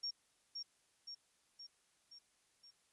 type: tone with echo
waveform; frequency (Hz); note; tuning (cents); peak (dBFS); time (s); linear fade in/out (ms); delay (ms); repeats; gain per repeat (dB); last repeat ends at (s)
sine; 5540; F8; -15; -38; 0.03-0.11; 10; 520; 5; -4; 2.71
effects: white hiss -75 dBFS RMS until 2.92 s + resampled to 24000 Hz